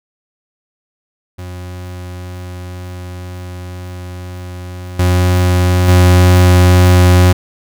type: tone with level steps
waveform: 40% pulse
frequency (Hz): 90.2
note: F#2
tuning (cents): -44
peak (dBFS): -24 / -8 / -4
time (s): 1.38-7.33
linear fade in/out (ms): 10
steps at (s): 4.99 / 5.88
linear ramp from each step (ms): 5
effects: none